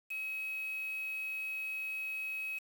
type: tone with quantisation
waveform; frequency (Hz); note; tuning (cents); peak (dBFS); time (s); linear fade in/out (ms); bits
sine; 2558; D#7; +47; -36; 0.1-2.59; 10; 8
effects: none